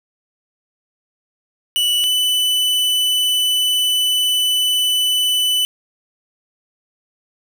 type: tone pair in turn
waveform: 45% pulse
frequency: 2960 / 2994 Hz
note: F#7 / F#7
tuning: 0 / +20 cents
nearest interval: unison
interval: 20 cents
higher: second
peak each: -14 dBFS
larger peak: neither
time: 1.76-2.04 / 2.04-5.65 s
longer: second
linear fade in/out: 0 ms
effects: none